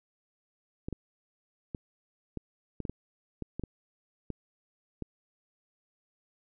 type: clicks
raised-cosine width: 3 ms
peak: -22 dBFS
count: 12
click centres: 0.885 / 0.927 / 1.748 / 2.373 / 2.803 / 2.852 / 2.896 / 3.423 / 3.596 / 3.637 / 4.303 / 5.023 s
effects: none